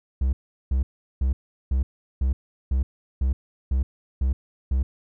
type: tone bursts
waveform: triangle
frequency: 65.41 Hz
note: C2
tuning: in tune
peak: -17 dBFS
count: 10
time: 0.21-4.83 s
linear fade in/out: 5 ms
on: 120 ms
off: 380 ms
effects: none